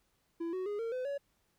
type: tone with pitch steps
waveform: triangle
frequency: 335.1 / 371.8 / 412.6 / 457.8 / 507.9 / 563.6 Hz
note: E4 / F#4 / G#4 / A#4 / B4 / C#5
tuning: +29 / +8 / -11 / -31 / +48 / +29 cents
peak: -32 dBFS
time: 0.4-1.18 s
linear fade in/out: 10 ms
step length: 130 ms
effects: pink hiss -75 dBFS RMS until 1.58 s